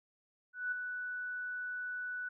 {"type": "tone with ADSR envelope", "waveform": "sine", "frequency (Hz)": 1484, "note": "F#6", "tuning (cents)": 5, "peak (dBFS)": -31, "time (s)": [0.53, 2.29], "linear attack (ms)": 190, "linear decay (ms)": 6, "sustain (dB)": -6, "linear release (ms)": 9, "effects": []}